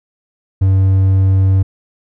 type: tone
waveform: triangle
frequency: 95.7 Hz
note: G2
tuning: 41 cents flat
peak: -6 dBFS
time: 0.61-1.63 s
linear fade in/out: 10 ms
effects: none